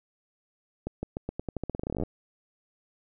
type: accelerating click train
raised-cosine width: 2 ms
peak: -18 dBFS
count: 22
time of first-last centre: 0.87-2.035 s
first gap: 160 ms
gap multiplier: 0.87
effects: none